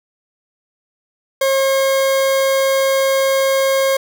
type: tone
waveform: 40% pulse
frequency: 539 Hz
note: C#5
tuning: 49 cents flat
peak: -12 dBFS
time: 1.41-3.97 s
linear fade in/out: 5 ms
effects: none